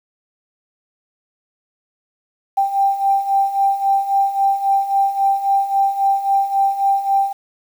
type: beating tone pair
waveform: sine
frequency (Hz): 785 / 788.7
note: G5 / G5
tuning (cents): +2 / +10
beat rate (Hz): 3.7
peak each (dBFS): -20 / -15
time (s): 2.57-7.33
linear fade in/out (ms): 10
effects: 7-bit